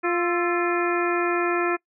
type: harmonic tone with a mistuned harmonic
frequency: 349.2 Hz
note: F4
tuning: in tune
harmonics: 1 / 2 / 3 / 4 / 5 / 6 / 7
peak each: -23 / -30 / -31 / -28 / -30 / -36 / -31 dBFS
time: 0.03-1.77 s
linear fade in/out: 20 ms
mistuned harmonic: 4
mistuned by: -76 cents
effects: noise-tail reverb RT60 0.1 s tail -23 dB re dry